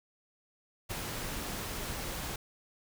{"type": "noise with ADSR envelope", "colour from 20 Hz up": "pink", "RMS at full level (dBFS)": -34, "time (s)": [0.89, 2.36], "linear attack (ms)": 27, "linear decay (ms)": 4, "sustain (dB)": -4, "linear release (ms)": 4, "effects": []}